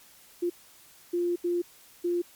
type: tone bursts at uneven times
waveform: sine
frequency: 349.2 Hz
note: F4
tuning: in tune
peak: -24 dBFS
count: 4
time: 0.42-0.5 / 1.13-1.36 / 1.44-1.62 / 2.04-2.22 s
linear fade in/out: 10 ms
effects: white hiss -55 dBFS RMS until 2.35 s + MP3 96 kbps